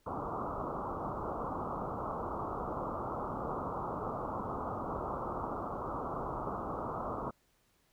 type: low-pass noise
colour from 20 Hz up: white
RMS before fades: -38 dBFS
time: 0.06-7.31 s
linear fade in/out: 10 ms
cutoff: 1300 Hz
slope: 96 dB/octave
effects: pink hiss -72 dBFS RMS until 7.92 s